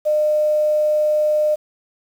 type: tone with quantisation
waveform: sine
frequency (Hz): 606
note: D#5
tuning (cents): -46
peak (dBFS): -14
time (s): 0.05-1.56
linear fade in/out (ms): 20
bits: 7
effects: none